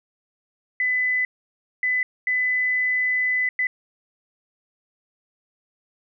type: tone bursts at uneven times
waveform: sine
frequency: 2005 Hz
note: B6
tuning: 26 cents sharp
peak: -19 dBFS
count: 4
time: 0.8-1.25 / 1.83-2.03 / 2.27-3.49 / 3.59-3.67 s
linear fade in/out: 2 ms
effects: none